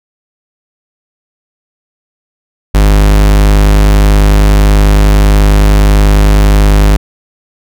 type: tone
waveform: 45% pulse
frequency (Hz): 50.8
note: G#1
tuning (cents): -38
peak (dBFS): -3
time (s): 2.74-6.97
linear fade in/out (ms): 10
effects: none